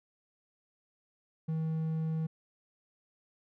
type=tone; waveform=triangle; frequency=159.7 Hz; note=D#3; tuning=45 cents sharp; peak=-28 dBFS; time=1.48-2.27 s; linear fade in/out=10 ms; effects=none